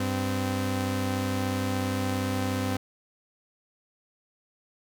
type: tone pair together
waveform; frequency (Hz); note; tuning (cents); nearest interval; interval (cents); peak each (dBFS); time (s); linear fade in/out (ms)
sawtooth; 97.1 / 257.9; G2 / C4; -16 / -25; octave + perfect fourth; 1691; -25; 0-2.77; 5
effects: none